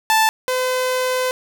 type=tone pair in turn; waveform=sawtooth; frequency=880 / 509.6 Hz; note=A5 / C5; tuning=0 / -46 cents; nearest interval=major sixth; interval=946 cents; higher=first; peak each=-9 / -14 dBFS; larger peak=first; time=0.1-0.29 / 0.48-1.31 s; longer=second; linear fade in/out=0 ms; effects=none